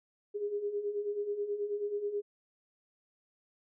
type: beating tone pair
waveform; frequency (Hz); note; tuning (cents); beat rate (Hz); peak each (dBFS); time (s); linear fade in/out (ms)
sine; 403.7 / 413; G#4 / G#4; -49 / -10; 9.3; -39 / -33; 0.34-2.22; 20
effects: none